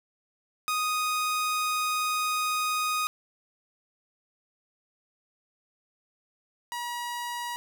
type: tone pair in turn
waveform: sawtooth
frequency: 1244.5 / 960.1 Hz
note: D#6 / B5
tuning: 0 / -49 cents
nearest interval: major third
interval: 449 cents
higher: first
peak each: -22 / -28 dBFS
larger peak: first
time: 0.68-3.07 / 6.72-7.56 s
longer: first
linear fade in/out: 0 ms
effects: none